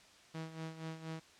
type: tone with tremolo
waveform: sawtooth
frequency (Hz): 160.9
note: E3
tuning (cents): -42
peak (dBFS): -36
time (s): 0.34-1.2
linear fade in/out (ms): 10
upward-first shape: sine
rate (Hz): 4.2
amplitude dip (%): 70
effects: white hiss -61 dBFS RMS until 1.39 s + low-pass 6000 Hz 12 dB/octave